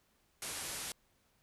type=low-pass noise; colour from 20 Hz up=white; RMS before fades=-42 dBFS; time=0.42-0.92 s; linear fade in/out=2 ms; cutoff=12000 Hz; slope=96 dB/octave; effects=pink hiss -73 dBFS RMS until 1.42 s